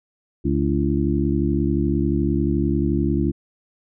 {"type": "harmonic tone with a mistuned harmonic", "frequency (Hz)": 71.4, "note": "D2", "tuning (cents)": -48, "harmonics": [1, 2, 3, 4, 5], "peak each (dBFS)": [-24, -24, -24, -24, -24], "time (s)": [0.44, 3.32], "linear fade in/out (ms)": 20, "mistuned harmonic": 5, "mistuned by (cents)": -86, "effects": []}